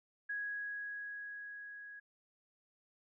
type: tone with level ramp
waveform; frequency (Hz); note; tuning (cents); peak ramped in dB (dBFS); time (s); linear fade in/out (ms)
sine; 1661.2; G#6; 0; -36 to -48; 0.29-2; 10
effects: none